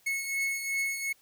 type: beating tone pair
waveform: 45% pulse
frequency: 2191 / 2193.7 Hz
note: C#7 / C#7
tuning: -21 / -19 cents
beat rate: 2.7 Hz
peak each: -30 / -36 dBFS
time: 0.06-1.13 s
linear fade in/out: 10 ms
effects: white hiss -64 dBFS RMS until 1.21 s